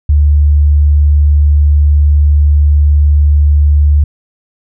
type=tone; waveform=sine; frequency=73.42 Hz; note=D2; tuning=in tune; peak=-4 dBFS; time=0.09-4.04 s; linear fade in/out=5 ms; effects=none